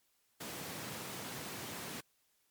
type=high-pass noise; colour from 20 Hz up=pink; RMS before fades=-44 dBFS; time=0.4-2.01 s; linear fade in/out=10 ms; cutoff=110 Hz; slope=24 dB/octave; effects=white hiss -75 dBFS RMS until 2.5 s + MP3 96 kbps